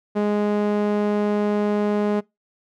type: tone with band-pass filter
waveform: sawtooth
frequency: 207.7 Hz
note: G#3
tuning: in tune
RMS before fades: -21 dBFS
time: 0.15-2.21 s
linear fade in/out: 20 ms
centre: 420 Hz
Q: 0.83
effects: noise-tail reverb RT60 0.2 s tail -24 dB re dry